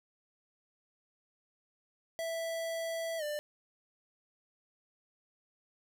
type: tone with pitch glide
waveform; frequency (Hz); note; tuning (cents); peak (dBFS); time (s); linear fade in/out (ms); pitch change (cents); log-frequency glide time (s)
square; 659.3 to 594.2; E5 to D5; 0 to +20; -35; 2.19-3.39; 0; -180; 3.18-3.23
effects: none